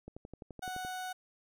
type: click train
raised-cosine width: 2 ms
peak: -32 dBFS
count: 10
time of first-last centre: 0.08-0.849 s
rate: 11.7 Hz
type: tone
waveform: 30% pulse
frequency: 740 Hz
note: F#5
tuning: in tune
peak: -35 dBFS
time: 0.62-1.13 s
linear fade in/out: 10 ms
effects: none